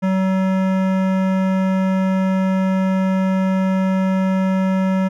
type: tone with hard clipping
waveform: sine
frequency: 189.3 Hz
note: F#3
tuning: 40 cents sharp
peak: -17 dBFS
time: 0.02-5.09 s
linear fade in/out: 20 ms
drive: 17 dB
effects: none